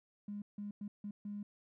triangle tone bursts at uneven times, 205.3 Hz, G#3, 20 cents flat, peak -36 dBFS, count 5, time 0.28-0.42 / 0.58-0.71 / 0.81-0.88 / 1.04-1.11 / 1.25-1.43 s, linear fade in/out 5 ms, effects tanh soft clip ceiling -38 dBFS

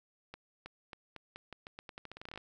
accelerating click train, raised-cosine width 0.3 ms, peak -29 dBFS, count 20, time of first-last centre 0.34-2.376 s, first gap 320 ms, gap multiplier 0.85, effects none

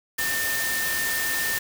sine tone in noise, 1800 Hz, A6, 39 cents sharp, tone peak -26 dBFS, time 0.18-1.59 s, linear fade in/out 10 ms, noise white, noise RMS -28 dBFS, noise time 0.18-1.59 s, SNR -1 dB, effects none

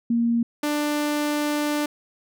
sine / sawtooth tone pair in turn, 233.9 / 296 Hz, A#3 / D4, +6 / +14 cents, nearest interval major third, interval 408 cents, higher second, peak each -18 dBFS, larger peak neither, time 0.1-0.43 / 0.63-1.86 s, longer second, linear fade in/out 5 ms, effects none

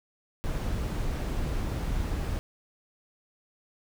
brown noise, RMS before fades -30 dBFS, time 0.44-2.39 s, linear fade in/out 0 ms, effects none

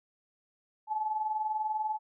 sine tone pair together, 843.8 / 864 Hz, G#5 / A5, +27 / -32 cents, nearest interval unison, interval 41 cents, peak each -37 / -30 dBFS, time 0.87-1.99 s, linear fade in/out 50 ms, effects none

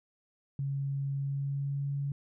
sine tone with pitch glide, 138.59 to 140.69 Hz, C#3 to C#3, 0 to +26 cents, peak -30 dBFS, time 0.59-2.12 s, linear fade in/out 2 ms, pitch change +26 cents, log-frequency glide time 1.16-1.93 s, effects none

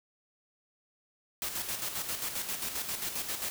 white noise with tremolo, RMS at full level -34 dBFS, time 1.42-3.5 s, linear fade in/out 0 ms, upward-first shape square, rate 7.5 Hz, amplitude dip 50%, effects none

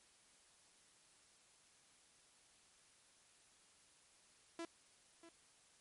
sawtooth tone with echo, 334.6 Hz, E4, 26 cents sharp, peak -40 dBFS, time 4.59-4.65 s, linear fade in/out 2 ms, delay 640 ms, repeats 1, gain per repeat -14 dB, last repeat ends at 5.29 s, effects white hiss -69 dBFS RMS until 5.8 s + MP3 48 kbps

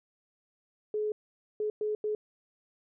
sine tone bursts at uneven times, 424.8 Hz, G#4, 39 cents sharp, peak -28 dBFS, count 4, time 0.94-1.12 / 1.6-1.7 / 1.81-1.95 / 2.04-2.15 s, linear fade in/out 2 ms, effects none

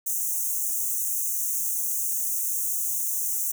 white high-pass noise, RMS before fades -27 dBFS, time 0.06-3.52 s, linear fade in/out 10 ms, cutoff 6000 Hz, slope 96 dB/octave, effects none

